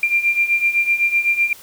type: beating tone pair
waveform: sine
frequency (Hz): 2377 / 2384.9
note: D7 / D7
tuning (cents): +20 / +26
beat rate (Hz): 7.9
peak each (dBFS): -20 / -16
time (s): 0.03-1.53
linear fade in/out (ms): 2
effects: white hiss -42 dBFS RMS until 1.62 s